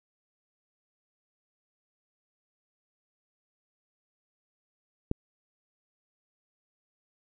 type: click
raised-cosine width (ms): 3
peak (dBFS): -14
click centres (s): 5.114
effects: none